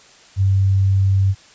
sine tone, 96.9 Hz, G2, 20 cents flat, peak -12 dBFS, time 0.36-1.35 s, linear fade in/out 50 ms, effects white hiss -47 dBFS RMS until 1.54 s + resampled to 16000 Hz

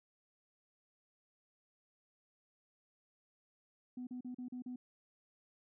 sine tone bursts, 249.6 Hz, B3, 19 cents sharp, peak -40 dBFS, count 6, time 3.97-4.76 s, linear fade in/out 5 ms, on 100 ms, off 38 ms, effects tanh soft clip ceiling -38 dBFS

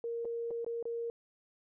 sine tone with dropouts, 466.2 Hz, A#4, in tune, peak -34 dBFS, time 0.04-1.1 s, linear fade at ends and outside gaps 1 ms, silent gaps 0.248-0.253 / 0.507-0.511 / 0.646-0.664 / 0.827-0.854 s, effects none

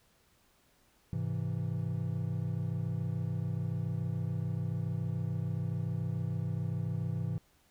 triangle chord, Ab augmented, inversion none, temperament equal, 103.83 / 130.81 / 164.81 Hz, Ab2 / C3 / E3, 0 / 0 / 0 cents, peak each -34 dBFS, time 1.13-7.38 s, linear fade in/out 0 ms, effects pink hiss -68 dBFS RMS until 7.7 s

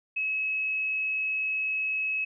sine tone, 2572 Hz, E7, 43 cents flat, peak -26 dBFS, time 0.16-2.25 s, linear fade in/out 10 ms, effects none

